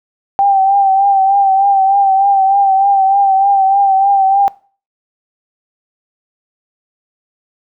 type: tone with vibrato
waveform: sine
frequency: 784 Hz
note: G5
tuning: in tune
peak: -7 dBFS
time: 0.39-4.48 s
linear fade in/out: 0 ms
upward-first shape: triangle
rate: 3.3 Hz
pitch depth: 48 cents each way
effects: noise-tail reverb RT60 0.4 s tail -21 dB re dry